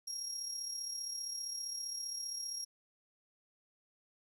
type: tone with amplitude modulation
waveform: 35% pulse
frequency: 5600 Hz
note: F8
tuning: 4 cents sharp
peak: -34 dBFS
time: 0.07-2.65 s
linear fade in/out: 10 ms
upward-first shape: sine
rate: 35.2 Hz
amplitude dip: 50%
effects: none